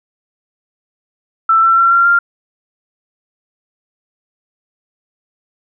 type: tone with pitch steps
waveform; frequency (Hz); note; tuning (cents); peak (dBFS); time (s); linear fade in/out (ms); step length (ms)
sine; 1330 / 1345.5 / 1361.1 / 1376.9 / 1392.9; E6 / E6 / F6 / F6 / F6; +15 / +35 / -45 / -25 / -5; -7; 1.49-2.19; 5; 140
effects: none